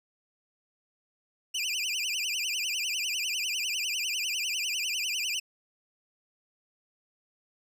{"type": "tone with vibrato", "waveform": "25% pulse", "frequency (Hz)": 2690, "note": "E7", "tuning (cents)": 34, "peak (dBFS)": -25, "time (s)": [1.54, 5.4], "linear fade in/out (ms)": 10, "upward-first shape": "sine", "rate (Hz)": 10, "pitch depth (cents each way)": 230, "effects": ["resampled to 32000 Hz", "11-bit"]}